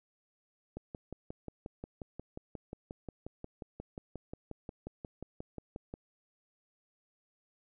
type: click train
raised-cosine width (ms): 2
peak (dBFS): -28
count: 30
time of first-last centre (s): 0.77-5.939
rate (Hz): 5.61
effects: none